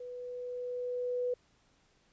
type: tone with level ramp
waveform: sine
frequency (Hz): 493.9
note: B4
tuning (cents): 0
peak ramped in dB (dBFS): -41 to -29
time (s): 0-1.34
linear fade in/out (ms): 5
effects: pink hiss -69 dBFS RMS until 2.12 s + resampled to 16000 Hz